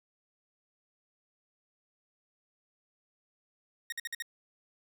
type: tone bursts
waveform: sawtooth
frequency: 1864 Hz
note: A#6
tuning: 1 cent flat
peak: -31 dBFS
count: 5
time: 3.9-4.223 s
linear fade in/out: 2 ms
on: 23 ms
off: 52 ms
effects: none